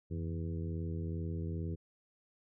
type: harmonic tone with a mistuned harmonic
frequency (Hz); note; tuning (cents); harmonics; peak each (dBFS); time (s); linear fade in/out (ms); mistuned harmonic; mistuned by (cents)
82.41; E2; 0; 1 / 2 / 3 / 4 / 5 / 6; -37 / -40 / -48 / -46 / -48 / -54; 0.1-1.76; 20; 1; +120
effects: none